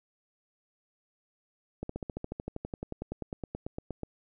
slowing click train, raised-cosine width 2 ms, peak -22 dBFS, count 25, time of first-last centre 1.83-4.033 s, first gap 64 ms, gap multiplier 1.03, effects none

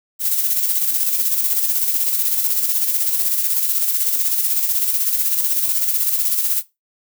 violet noise with tremolo, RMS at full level -17 dBFS, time 0.19-6.63 s, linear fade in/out 50 ms, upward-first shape square, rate 16 Hz, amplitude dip 40%, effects noise-tail reverb RT60 0.2 s tail -17 dB re dry

